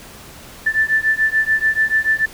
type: beating tone pair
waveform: sine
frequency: 1760 / 1766.9 Hz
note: A6 / A6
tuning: 0 / +7 cents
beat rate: 6.9 Hz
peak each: -17 dBFS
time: 0.66-2.26 s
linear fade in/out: 10 ms
effects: pink hiss -39 dBFS RMS until 2.33 s